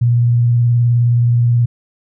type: tone with vibrato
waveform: sine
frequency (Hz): 119.6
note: A#2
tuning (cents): +45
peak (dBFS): -9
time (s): 0.01-1.66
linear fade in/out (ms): 10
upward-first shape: sine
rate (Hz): 19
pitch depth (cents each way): 24
effects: none